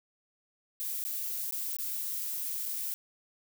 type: noise with dropouts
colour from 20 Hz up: violet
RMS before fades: -35 dBFS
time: 0.8-2.94 s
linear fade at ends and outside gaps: 0 ms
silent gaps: 1.04-1.05 / 1.51-1.524 / 1.767-1.786 / 2.655-2.659 s
effects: none